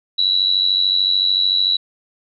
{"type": "tone with amplitude modulation", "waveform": "sine", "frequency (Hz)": 3917, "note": "B7", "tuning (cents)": -15, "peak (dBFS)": -10, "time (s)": [0.18, 1.77], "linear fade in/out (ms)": 10, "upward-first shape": "sine", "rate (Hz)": 93.5, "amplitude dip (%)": 80, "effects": []}